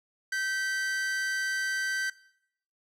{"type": "tone pair together", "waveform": "45% pulse", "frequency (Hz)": [1551, 1954.1], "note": ["G6", "B6"], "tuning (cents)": [-19, -19], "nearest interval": "major third", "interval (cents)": 400, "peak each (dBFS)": [-29, -36], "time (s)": [0.32, 2.1], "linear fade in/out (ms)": 5, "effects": ["noise-tail reverb RT60 0.7 s tail -19 dB re dry", "low-pass 9000 Hz 12 dB/octave"]}